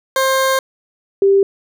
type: tone pair in turn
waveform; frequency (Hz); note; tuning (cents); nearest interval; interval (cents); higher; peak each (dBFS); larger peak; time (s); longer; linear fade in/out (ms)
20% pulse / sine; 530 / 393.6; C5 / G4; +22 / +7; perfect fourth; 515; first; -8; neither; 0.16-0.59 / 1.22-1.43; first; 2
effects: none